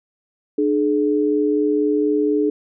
sine tone pair together, 299.6 / 423.7 Hz, D4 / G#4, +35 / +35 cents, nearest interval tritone, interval 600 cents, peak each -18 dBFS, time 0.58-2.5 s, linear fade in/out 5 ms, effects none

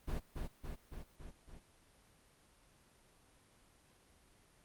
brown noise with echo, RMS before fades -37 dBFS, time 0.07-0.2 s, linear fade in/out 20 ms, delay 280 ms, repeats 5, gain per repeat -3 dB, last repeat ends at 1.6 s, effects pink hiss -67 dBFS RMS until 4.64 s + Opus 32 kbps

